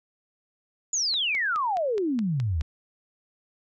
sine exponential sweep, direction down, 7040 to 70.8 Hz, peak -23 dBFS, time 0.93-2.62 s, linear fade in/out 5 ms
click train, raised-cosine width 0.2 ms, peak -22 dBFS, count 8, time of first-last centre 1.14-2.611 s, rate 4.76 Hz
effects none

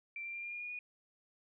sine tone with pitch steps, 2349 / 2367 / 2385 / 2403 / 2421 / 2439 / 2457 Hz, D7 / D7 / D7 / D7 / D#7 / D#7 / D#7, 0 / +13 / +26 / +39 / -48 / -35 / -22 cents, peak -40 dBFS, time 0.16-0.79 s, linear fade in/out 2 ms, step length 90 ms, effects none

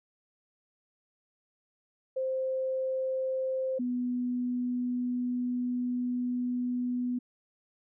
sine tone pair in turn, 523.3 / 247 Hz, C5 / B3, 0 / 0 cents, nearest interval octave + minor second, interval 1300 cents, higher first, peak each -28 dBFS, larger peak neither, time 2.16-3.79 / 3.79-7.19 s, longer second, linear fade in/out 10 ms, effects none

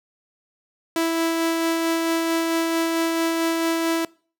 sawtooth tone with tremolo, 329.6 Hz, E4, in tune, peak -15 dBFS, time 0.96-4.05 s, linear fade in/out 2 ms, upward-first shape sine, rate 4.5 Hz, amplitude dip 25%, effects noise-tail reverb RT60 0.4 s tail -23 dB re dry

